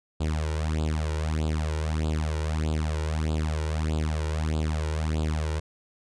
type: tone with flanger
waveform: sawtooth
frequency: 77.78 Hz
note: D#2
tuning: in tune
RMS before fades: -27 dBFS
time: 0.2-5.6 s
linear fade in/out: 10 ms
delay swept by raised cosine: 0.25 to 2.15 ms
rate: 1.6 Hz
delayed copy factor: +0.85
effects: resampled to 22050 Hz